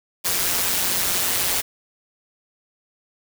white noise with amplitude modulation, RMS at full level -19 dBFS, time 0.24-1.62 s, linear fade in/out 20 ms, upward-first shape sine, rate 181 Hz, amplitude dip 65%, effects none

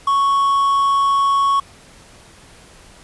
triangle tone with quantisation, 1108.7 Hz, C#6, in tune, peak -11 dBFS, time 0.07-1.6 s, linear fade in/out 5 ms, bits 6, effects pink hiss -45 dBFS RMS until 3.03 s + resampled to 24000 Hz

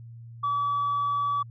sine tone, 1146 Hz, D6, 43 cents flat, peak -22 dBFS, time 0.43-1.43 s, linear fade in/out 10 ms, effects tanh soft clip ceiling -21 dBFS + added 116 Hz sine -41 dBFS peak until 1.5 s

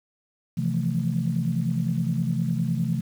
sine chord, F major seventh, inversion second, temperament equal, 130.81 / 164.81 / 174.61 / 220 Hz, C3 / E3 / F3 / A3, 0 / 0 / 0 / 0 cents, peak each -27 / -26 / -28 / -29 dBFS, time 0.57-3.01 s, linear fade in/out 10 ms, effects tanh soft clip ceiling -12 dBFS + 8-bit

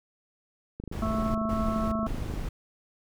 click train, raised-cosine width 3 ms, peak -24 dBFS, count 42, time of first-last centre 0.8-2.377 s, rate 26 Hz
brown noise bursts, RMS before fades -33 dBFS, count 3, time 0.92-2.49 s, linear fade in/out 5 ms, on 430 ms, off 140 ms
harmonic tone, 220 Hz, A3, in tune, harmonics 1 / 3 / 5 / 6, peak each -28 / -33 / -35 / -36 dBFS, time 1.02-2.07 s, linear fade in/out 2 ms
effects none

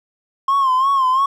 triangle tone with vibrato, 1065 Hz, C6, 30 cents sharp, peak -10 dBFS, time 0.48-1.26 s, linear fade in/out 5 ms, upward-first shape sine, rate 2.9 Hz, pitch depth 80 cents each way, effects tanh soft clip ceiling -8 dBFS

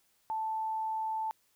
sine tone, 880 Hz, A5, in tune, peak -31 dBFS, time 0.3-1.31 s, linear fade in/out 0 ms, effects white hiss -71 dBFS RMS until 1.55 s

